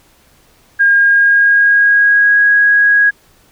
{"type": "tone with pitch glide", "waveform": "sine", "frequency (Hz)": [1619, 1653], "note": ["G#6", "G#6"], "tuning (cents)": [-45, -9], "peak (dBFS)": -6, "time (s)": [0.79, 3.11], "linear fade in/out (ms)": 20, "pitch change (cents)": 36, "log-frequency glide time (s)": [0.97, 2.41], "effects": ["pink hiss -50 dBFS RMS until 3.51 s"]}